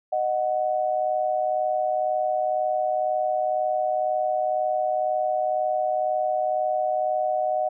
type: tone pair together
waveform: sine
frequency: 618 / 740 Hz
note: D#5 / F#5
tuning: -12 / 0 cents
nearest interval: minor third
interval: 312 cents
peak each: -24 dBFS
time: 0.12-7.69 s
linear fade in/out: 10 ms
effects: none